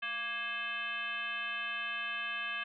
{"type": "tone with frequency modulation", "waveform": "sine", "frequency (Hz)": 2126, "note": "C7", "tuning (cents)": 27, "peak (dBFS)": -34, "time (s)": [0.02, 2.64], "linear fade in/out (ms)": 10, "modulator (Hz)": 479, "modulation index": 2, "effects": []}